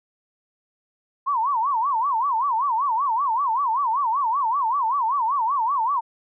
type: tone with vibrato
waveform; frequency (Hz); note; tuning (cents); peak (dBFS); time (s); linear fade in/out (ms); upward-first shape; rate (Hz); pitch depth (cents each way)
sine; 1008; B5; +35; -19; 1.26-6.01; 20; sine; 5.2; 240
effects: none